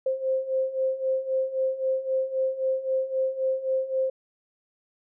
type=beating tone pair; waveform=sine; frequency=523.3 / 527.1 Hz; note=C5 / C5; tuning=0 / +13 cents; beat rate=3.8 Hz; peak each=-29 / -25 dBFS; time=0.06-4.1 s; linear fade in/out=5 ms; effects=none